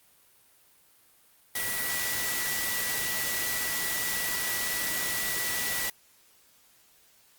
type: tone in noise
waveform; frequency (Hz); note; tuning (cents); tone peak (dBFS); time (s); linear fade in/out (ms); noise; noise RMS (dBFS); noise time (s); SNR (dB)
sine; 1950; B6; -23; -34; 1.55-5.9; 5; white; -31; 1.55-5.9; -6
effects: white hiss -61 dBFS RMS until 7.38 s + Opus 32 kbps

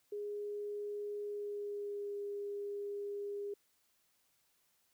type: tone with pitch glide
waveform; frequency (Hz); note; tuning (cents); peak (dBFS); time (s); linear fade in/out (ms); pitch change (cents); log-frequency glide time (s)
sine; 412.8 to 406.2; G#4 to G#4; -10 to -38; -38; 0.12-3.54; 5; -28; 1.24-2.17
effects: white hiss -75 dBFS RMS until 4.93 s

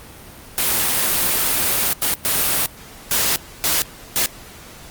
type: noise bursts at uneven times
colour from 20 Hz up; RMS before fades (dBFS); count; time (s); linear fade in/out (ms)
white; -18; 6; 0.58-1.93 / 2.02-2.14 / 2.25-2.66 / 3.11-3.36 / 3.64-3.82 / 4.16-4.26; 0
effects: pink hiss -40 dBFS RMS until 4.9 s + Opus 32 kbps

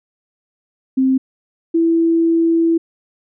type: tone pair in turn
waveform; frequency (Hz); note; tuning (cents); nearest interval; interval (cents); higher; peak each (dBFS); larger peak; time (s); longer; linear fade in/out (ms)
sine; 262.9 / 331.2; C4 / E4; +8 / +8; major third; 400; second; -11; neither; 0.97-1.18 / 1.74-2.78; second; 10
effects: none

